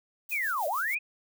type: noise with tremolo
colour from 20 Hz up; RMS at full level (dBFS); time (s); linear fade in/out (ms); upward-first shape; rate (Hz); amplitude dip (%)
violet; -38; 0.29-0.95; 5; triangle; 6.6; 65
type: linear two-way sweep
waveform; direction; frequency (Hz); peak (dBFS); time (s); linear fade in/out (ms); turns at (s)
sine; down then up; 2579 to 550 to 2579; -27; 0.31-0.99; 20; 0.67
effects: none